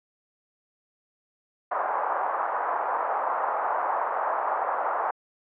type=band-pass noise; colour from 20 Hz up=pink; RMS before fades=-27 dBFS; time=1.71-5.11 s; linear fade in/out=5 ms; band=700 to 1200 Hz; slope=24 dB/octave; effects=low-pass 2000 Hz 12 dB/octave